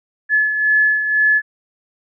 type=beating tone pair; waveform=sine; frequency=1716 / 1718 Hz; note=A6 / A6; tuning=-44 / -42 cents; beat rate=2 Hz; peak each=-13 / -21 dBFS; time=0.29-1.42 s; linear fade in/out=50 ms; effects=none